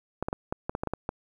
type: clicks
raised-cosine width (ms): 1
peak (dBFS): -15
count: 10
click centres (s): 0.226 / 0.285 / 0.329 / 0.525 / 0.695 / 0.751 / 0.835 / 0.873 / 0.936 / 1.091
effects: 9-bit